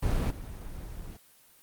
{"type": "noise with level steps", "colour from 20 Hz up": "brown", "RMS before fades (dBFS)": [-26, -40], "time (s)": [0.02, 1.17], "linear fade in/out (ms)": 10, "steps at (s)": 0.3, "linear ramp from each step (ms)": 10, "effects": ["white hiss -59 dBFS RMS until 1.62 s", "Opus 24 kbps"]}